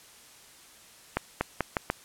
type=accelerating click train; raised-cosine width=0.5 ms; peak=-10 dBFS; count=5; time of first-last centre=1.17-1.901 s; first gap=240 ms; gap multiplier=0.82; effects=white hiss -53 dBFS RMS until 2.04 s + low-pass 11000 Hz 12 dB/octave